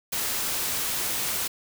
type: noise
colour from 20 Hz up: white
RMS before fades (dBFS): -28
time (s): 0.12-1.48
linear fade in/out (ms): 10
effects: none